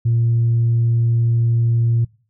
sine tone, 116.54 Hz, A#2, in tune, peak -12 dBFS, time 0.05-2.05 s, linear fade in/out 10 ms, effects noise-tail reverb RT60 0.4 s tail -23 dB re dry + tanh soft clip ceiling -10 dBFS

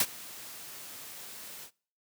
white noise with ADSR envelope, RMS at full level -23 dBFS, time 0-1.71 s, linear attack 3 ms, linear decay 52 ms, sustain -22 dB, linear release 79 ms, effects noise-tail reverb RT60 0.5 s tail -25 dB re dry + high-pass 100 Hz 12 dB/octave

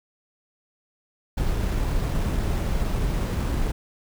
brown noise with sample-and-hold, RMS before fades -24 dBFS, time 1.37-3.72 s, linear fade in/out 10 ms, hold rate 8820 Hz, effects none

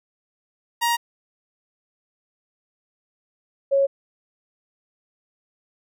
sawtooth / sine tone pair in turn, 942 / 551.2 Hz, A#5 / C#5, +18 / -10 cents, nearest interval major sixth, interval 928 cents, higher first, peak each -15 / -15 dBFS, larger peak neither, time 0.81-0.97 / 3.71-3.87 s, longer neither, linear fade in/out 20 ms, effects none

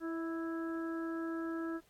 harmonic tone with a mistuned harmonic, 329.6 Hz, E4, in tune, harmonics 1 / 2 / 3 / 4 / 5, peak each -36 / -49 / -54 / -47 / -49 dBFS, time 0-1.81 s, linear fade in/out 50 ms, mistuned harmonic 2, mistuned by -25 cents, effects pink hiss -69 dBFS RMS until 1.89 s + AAC 64 kbps

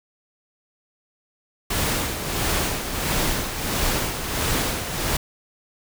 pink noise with tremolo, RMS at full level -22 dBFS, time 1.7-5.17 s, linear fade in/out 5 ms, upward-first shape sine, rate 1.5 Hz, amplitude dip 55%, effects none

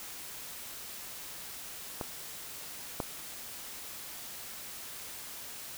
clicks, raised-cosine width 1 ms, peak -20 / -17 dBFS, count 2, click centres 2.012 / 3.002 s, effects white hiss -44 dBFS RMS until 5.77 s

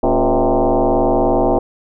sine tone with frequency modulation, 152.1 Hz, D#3, 39 cents flat, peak -11 dBFS, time 0.03-1.59 s, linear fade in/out 5 ms, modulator 127 Hz, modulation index 5.6, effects none

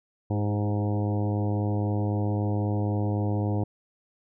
harmonic tone with a mistuned harmonic, 103.83 Hz, G#2, in tune, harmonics 1 / 2 / 3 / 4 / 5 / 6 / 7 / 8 / 9, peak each -25 / -32 / -32 / -37 / -37 / -43 / -39 / -43 / -45 dBFS, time 0.3-3.64 s, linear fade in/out 5 ms, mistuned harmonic 4, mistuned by -28 cents, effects none

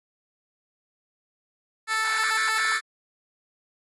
15% pulse tone with high-pass filter, 440 Hz, A4, in tune, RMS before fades -25 dBFS, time 1.87-2.81 s, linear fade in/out 50 ms, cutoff 1600 Hz, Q 1.9, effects AAC 32 kbps

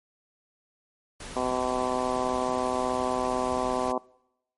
pink noise, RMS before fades -40 dBFS, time 1.2-3.92 s, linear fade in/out 5 ms
harmonic tone, 126.9 Hz, B2, 47 cents sharp, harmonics 2 / 3 / 4 / 5 / 6 / 7 / 8 / 9, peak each -33 / -33 / -33 / -32 / -33 / -36 / -33 / -37 dBFS, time 1.36-3.98 s, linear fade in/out 2 ms
effects noise-tail reverb RT60 0.8 s tail -23 dB re dry + MP3 48 kbps

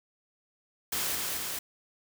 white noise with echo, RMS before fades -31 dBFS, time 0.92-1.15 s, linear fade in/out 5 ms, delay 220 ms, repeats 2, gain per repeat -2 dB, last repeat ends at 1.59 s, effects none

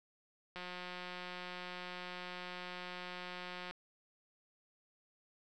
click train, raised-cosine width 0.3 ms, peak -29 dBFS, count 568, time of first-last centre 0.56-3.71 s, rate 180 Hz, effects none

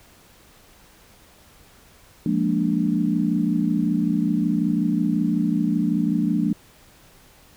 sine chord, Bb dominant seventh, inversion second, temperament equal, 174.61 / 207.7 / 233.1 / 293.7 Hz, F3 / Ab3 / Bb3 / D4, 0 / 0 / 0 / 0 cents, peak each -24 dBFS, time 2.26-6.53 s, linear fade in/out 2 ms, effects pink hiss -52 dBFS RMS until 7.56 s

